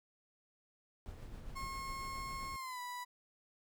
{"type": "noise with tremolo", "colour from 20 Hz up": "brown", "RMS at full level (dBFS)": -46, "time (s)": [1.06, 2.56], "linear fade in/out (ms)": 0, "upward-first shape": "triangle", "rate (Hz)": 7.4, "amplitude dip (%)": 40}
{"type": "tone with pitch glide", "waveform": "35% pulse", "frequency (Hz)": [1080, 984.7], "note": ["C#6", "B5"], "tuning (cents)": [-45, -5], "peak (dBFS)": -40, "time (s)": [1.55, 3.05], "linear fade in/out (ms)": 20, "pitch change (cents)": -160, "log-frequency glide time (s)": [2.54, 2.8]}
{"effects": []}